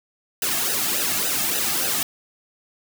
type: noise with flanger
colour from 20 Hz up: white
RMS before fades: -23 dBFS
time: 0.42-2.03 s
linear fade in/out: 2 ms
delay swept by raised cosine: 0.89 to 2.09 ms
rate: 3.5 Hz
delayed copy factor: -0.95
effects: none